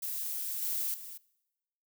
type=noise with level steps; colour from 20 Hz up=violet; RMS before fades=-36 / -33 / -45 dBFS; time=0.02-1.18 s; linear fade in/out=10 ms; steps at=0.62 / 0.94 s; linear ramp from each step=2 ms; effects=noise-tail reverb RT60 1.0 s tail -23 dB re dry